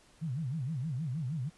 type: tone with vibrato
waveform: sine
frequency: 142.2 Hz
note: C#3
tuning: 45 cents sharp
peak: -32 dBFS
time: 0.21-1.5 s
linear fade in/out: 20 ms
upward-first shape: sine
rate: 6.4 Hz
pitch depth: 280 cents each way
effects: pink hiss -62 dBFS RMS until 1.57 s + resampled to 24000 Hz